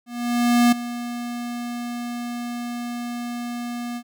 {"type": "tone with ADSR envelope", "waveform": "square", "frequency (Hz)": 240, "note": "B3", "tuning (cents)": -49, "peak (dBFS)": -13, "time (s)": [0.06, 4.03], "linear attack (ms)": 660, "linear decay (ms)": 9, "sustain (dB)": -15, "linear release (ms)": 65, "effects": []}